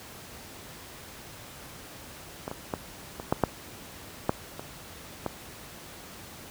clicks, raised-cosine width 1 ms, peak -18 / -20 / -14 / -21 / -8 / -6 / -8 / -22 / -14 dBFS, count 9, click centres 2.479 / 2.514 / 2.738 / 3.199 / 3.325 / 3.437 / 4.294 / 4.595 / 5.263 s, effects pink hiss -45 dBFS RMS until 6.5 s + high-pass 60 Hz 12 dB/octave

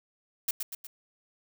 blue noise with echo, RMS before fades -28 dBFS, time 0.48-0.51 s, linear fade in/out 5 ms, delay 120 ms, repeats 3, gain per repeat -5 dB, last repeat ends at 0.87 s, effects none

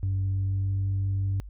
sine tone with pitch glide, 96 to 97.28 Hz, G2 to G2, -36 to -13 cents, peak -22 dBFS, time 0.03-1.4 s, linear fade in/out 0 ms, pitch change +23 cents, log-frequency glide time 0.18-0.79 s, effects tanh soft clip ceiling -22 dBFS + added 50 Hz sine -39 dBFS peak until 1.49 s

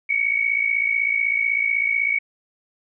sine tone pair together, 2213 / 2269 Hz, C#7 / C#7, -3 / +40 cents, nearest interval unison, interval 43 cents, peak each -21 dBFS, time 0.09-2.19 s, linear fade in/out 10 ms, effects none

